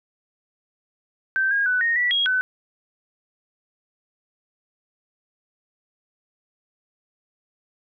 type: tone with pitch steps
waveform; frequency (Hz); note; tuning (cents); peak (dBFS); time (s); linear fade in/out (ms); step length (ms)
sine; 1554 / 1629 / 1494 / 1858 / 1954 / 3287 / 1510; G6 / G#6 / F#6 / A#6 / B6 / G#7 / F#6; -16 / -34 / +16 / -6 / -19 / -19 / +35; -18; 1.36-2.41; 0; 150
effects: none